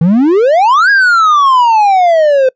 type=exponential two-way sweep; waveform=triangle; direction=up then down; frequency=156.1 to 1661.2 to 509 Hz; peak=-3 dBFS; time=0.01-2.49 s; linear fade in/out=5 ms; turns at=0.9 s; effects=noise-tail reverb RT60 0.1 s tail -25 dB re dry + resampled to 16000 Hz